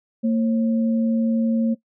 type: tone pair together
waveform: sine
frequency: 228 / 539 Hz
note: A#3 / C#5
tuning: -38 / -49 cents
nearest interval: octave + minor third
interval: 1489 cents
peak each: -17 / -29 dBFS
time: 0.23-1.75 s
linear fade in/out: 20 ms
effects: noise-tail reverb RT60 0.1 s tail -19 dB re dry

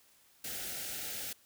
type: band-stop noise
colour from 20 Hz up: white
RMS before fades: -40 dBFS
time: 0.44-1.33 s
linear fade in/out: 5 ms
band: 860 to 1300 Hz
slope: 96 dB/octave
effects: white hiss -65 dBFS RMS until 1.45 s

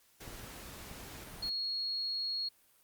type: noise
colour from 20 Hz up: pink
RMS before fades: -48 dBFS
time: 0.2-1.5 s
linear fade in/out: 10 ms
type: clicks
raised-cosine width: 5 ms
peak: -36 dBFS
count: 2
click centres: 0.278 / 0.914 s
type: tone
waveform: sine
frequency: 4308 Hz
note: C8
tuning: 50 cents sharp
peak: -33 dBFS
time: 1.42-2.49 s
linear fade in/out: 10 ms
effects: white hiss -67 dBFS RMS until 2.83 s + Opus 48 kbps

